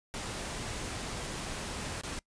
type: noise with dropouts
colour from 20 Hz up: pink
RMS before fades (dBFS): -38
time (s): 0.14-2.19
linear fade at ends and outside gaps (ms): 0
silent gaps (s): 2.012-2.035
effects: noise-tail reverb RT60 0.1 s tail -23 dB re dry + resampled to 22050 Hz